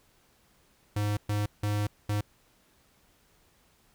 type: tone bursts at uneven times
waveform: square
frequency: 103.83 Hz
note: G#2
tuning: in tune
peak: -27 dBFS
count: 4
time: 0.96-1.17 / 1.29-1.46 / 1.63-1.87 / 2.09-2.21 s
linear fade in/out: 5 ms
effects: pink hiss -65 dBFS RMS until 3.94 s